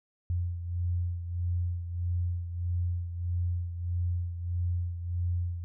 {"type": "beating tone pair", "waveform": "sine", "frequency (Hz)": [87.31, 88.91], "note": ["F2", "F2"], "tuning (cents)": [0, 31], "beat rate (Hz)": 1.6, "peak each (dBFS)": [-29, -36], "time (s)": [0.3, 5.64], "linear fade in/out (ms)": 0, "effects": []}